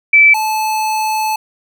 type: tone pair in turn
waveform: sine / square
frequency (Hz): 2317 / 867.9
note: D7 / A5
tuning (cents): -24 / -24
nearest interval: octave + perfect fourth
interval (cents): 1700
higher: first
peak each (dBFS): -4 / -15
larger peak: first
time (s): 0.13-0.34 / 0.34-1.36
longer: second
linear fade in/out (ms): 5
effects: none